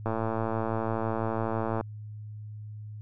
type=click train; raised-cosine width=1 ms; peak=-16 dBFS; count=197; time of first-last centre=0.06-1.81 s; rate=112 Hz; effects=added 106 Hz sine -38 dBFS peak until 3.01 s